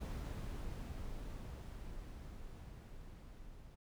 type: noise with level ramp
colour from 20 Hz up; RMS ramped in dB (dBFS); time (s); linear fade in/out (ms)
brown; -41 to -55; 0-3.76; 20
effects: none